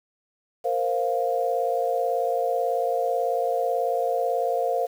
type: chord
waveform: sine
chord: Bb suspended second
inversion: none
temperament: just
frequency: 466.2 / 524.4 / 699.2 Hz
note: Bb4 / C5 / F5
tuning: 0 / +4 / +2 cents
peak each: -27 / -26 / -25 dBFS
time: 0.64-4.87 s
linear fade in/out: 20 ms
effects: 8-bit